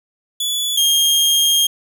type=tone pair in turn; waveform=sawtooth; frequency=3430 / 3227 Hz; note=A7 / G7; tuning=-45 / +50 cents; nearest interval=minor second; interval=105 cents; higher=first; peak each=-15 / -9 dBFS; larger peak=second; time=0.4-0.77 / 0.77-1.67 s; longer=second; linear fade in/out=5 ms; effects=none